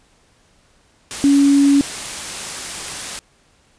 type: tone in noise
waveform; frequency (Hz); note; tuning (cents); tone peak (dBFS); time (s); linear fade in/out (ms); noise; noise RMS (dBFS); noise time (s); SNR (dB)
sine; 280.8; C#4; +22; -9; 1.24-1.81; 0; white; -27; 1.11-3.19; +15
effects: pink hiss -56 dBFS RMS until 3.78 s + resampled to 22050 Hz